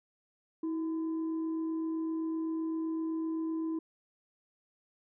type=tone with frequency modulation; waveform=sine; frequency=322.1 Hz; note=E4; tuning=40 cents flat; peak=-31 dBFS; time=0.63-3.79 s; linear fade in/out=5 ms; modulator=692 Hz; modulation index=0.21; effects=none

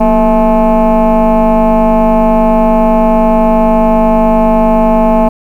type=tone with frequency modulation; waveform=sine; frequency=443.1 Hz; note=A4; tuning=12 cents sharp; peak=-3 dBFS; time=0-5.29 s; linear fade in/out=10 ms; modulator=209 Hz; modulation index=2.1; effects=tanh soft clip ceiling -3 dBFS + 7-bit

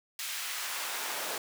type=noise with high-pass filter sweep; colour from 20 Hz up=pink; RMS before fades=-36 dBFS; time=0.19-1.38 s; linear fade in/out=2 ms; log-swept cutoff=2300 to 540 Hz; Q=0.88; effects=none

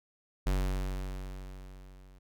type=tone with level ramp; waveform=square; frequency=47.01 Hz; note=F#1; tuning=28 cents sharp; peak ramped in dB=-26 to -54 dBFS; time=0.46-2.19 s; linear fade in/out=10 ms; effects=none

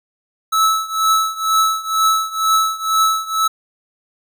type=tone with tremolo; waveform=square; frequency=1305 Hz; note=E6; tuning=18 cents flat; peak=-11 dBFS; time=0.52-3.48 s; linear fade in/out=10 ms; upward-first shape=triangle; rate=2.1 Hz; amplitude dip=90%; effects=none

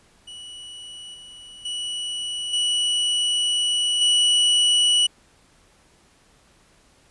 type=tone with level steps; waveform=45% pulse; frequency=2942 Hz; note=F#7; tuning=11 cents flat; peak=-36 / -40 / -26 / -19 / -15 dBFS; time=0.27-5.07 s; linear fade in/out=10 ms; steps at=1.14 / 1.65 / 2.53 / 4.01 s; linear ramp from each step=5 ms; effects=pink hiss -57 dBFS RMS until 7.1 s + resampled to 24000 Hz

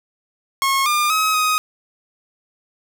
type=tone with pitch steps; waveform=sawtooth; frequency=1087 / 1203 / 1274 / 1254 Hz; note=C#6 / D6 / D#6 / D#6; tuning=-34 / +41 / +41 / +13 cents; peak=-12 dBFS; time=0.62-1.58 s; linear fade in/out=0 ms; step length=240 ms; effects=none

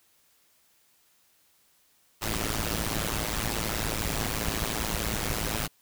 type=noise with amplitude modulation; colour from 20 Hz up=pink; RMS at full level=-26 dBFS; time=2.21-5.68 s; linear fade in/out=20 ms; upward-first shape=sine; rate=110 Hz; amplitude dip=95%; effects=white hiss -65 dBFS RMS until 5.81 s

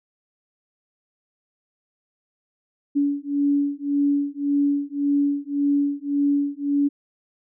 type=beating tone pair; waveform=sine; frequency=284 / 285.8 Hz; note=C#4 / D4; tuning=+42 / -47 cents; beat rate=1.8 Hz; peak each=-22 dBFS; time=2.95-6.89 s; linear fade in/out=20 ms; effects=none

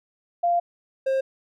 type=tone pair in turn; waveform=sine / triangle; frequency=694 / 533 Hz; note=F5 / C5; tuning=-11 / +32 cents; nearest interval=perfect fourth; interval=457 cents; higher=first; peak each=-18 dBFS; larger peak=neither; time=0.43-0.6 / 1.06-1.21 s; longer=first; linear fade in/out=10 ms; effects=none

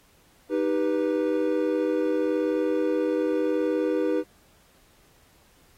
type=chord; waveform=triangle; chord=Eb augmented; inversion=none; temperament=equal with one note detuned; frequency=311.1 / 392 / 490.5 Hz; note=Eb4 / G4 / B4; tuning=0 / 0 / -12 cents; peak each=-24 / -26 / -24 dBFS; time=0.49-4.24 s; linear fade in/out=50 ms; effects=pink hiss -60 dBFS RMS until 5.77 s + AAC 48 kbps

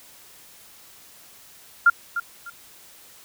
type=tone with echo; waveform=sine; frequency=1396.9 Hz; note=F6; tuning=in tune; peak=-10 dBFS; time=1.86-1.9 s; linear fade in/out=5 ms; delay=300 ms; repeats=2; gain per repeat=-12 dB; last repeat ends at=2.5 s; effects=white hiss -49 dBFS RMS until 3.24 s

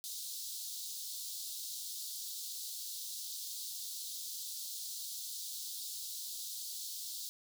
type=high-pass noise; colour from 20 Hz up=pink; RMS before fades=-43 dBFS; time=0.04-7.29 s; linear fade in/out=0 ms; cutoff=3700 Hz; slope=48 dB/octave; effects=none

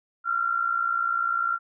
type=tone with amplitude modulation; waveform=sine; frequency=1375 Hz; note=F6; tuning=27 cents flat; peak=-19 dBFS; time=0.24-1.59 s; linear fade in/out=50 ms; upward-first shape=sine; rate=60.1 Hz; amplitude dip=75%; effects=none

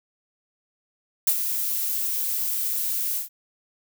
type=noise with ADSR envelope; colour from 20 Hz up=violet; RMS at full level=-18 dBFS; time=1.27-3.29 s; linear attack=4 ms; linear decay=66 ms; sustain=-8 dB; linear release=130 ms; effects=none

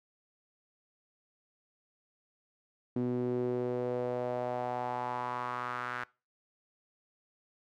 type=tone with band-pass filter sweep; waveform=sawtooth; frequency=123.47 Hz; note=B2; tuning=in tune; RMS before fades=-34 dBFS; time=2.96-6.04 s; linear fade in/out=0 ms; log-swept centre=290 to 1500 Hz; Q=3.5; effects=noise-tail reverb RT60 0.3 s tail -22 dB re dry

